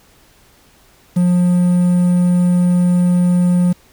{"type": "tone with quantisation", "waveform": "triangle", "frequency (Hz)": 177.8, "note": "F3", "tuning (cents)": 31, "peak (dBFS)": -8, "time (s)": [1.16, 3.73], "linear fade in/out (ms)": 10, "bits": 6, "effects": ["pink hiss -50 dBFS RMS until 3.92 s"]}